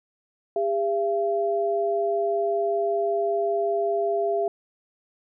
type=tone pair together; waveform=sine; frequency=403.1 / 677.9 Hz; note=G4 / E5; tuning=+48 / +48 cents; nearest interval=major sixth; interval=900 cents; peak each=-24 dBFS; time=0.56-4.48 s; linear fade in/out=2 ms; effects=none